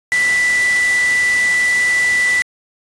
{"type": "tone in noise", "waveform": "sine", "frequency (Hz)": 1975.5, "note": "B6", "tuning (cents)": 0, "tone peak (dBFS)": -12, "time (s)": [0.12, 2.42], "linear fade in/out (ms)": 0, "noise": "white", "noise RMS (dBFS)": -24, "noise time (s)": [0.12, 2.42], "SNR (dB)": 9, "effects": ["resampled to 22050 Hz"]}